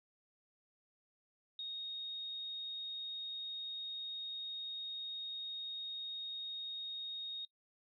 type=tone; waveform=sine; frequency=3729 Hz; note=A#7; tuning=in tune; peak=-40 dBFS; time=1.59-7.45 s; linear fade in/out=2 ms; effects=noise-tail reverb RT60 0.1 s tail -24 dB re dry